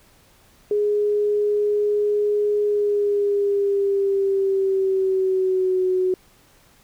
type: tone with pitch glide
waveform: sine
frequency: 415.3 to 370 Hz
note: G#4 to F#4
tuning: 0 to 0 cents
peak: -17 dBFS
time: 0.71-6.14 s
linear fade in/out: 2 ms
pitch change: -200 cents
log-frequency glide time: 2.64-5.84 s
effects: pink hiss -55 dBFS RMS until 6.83 s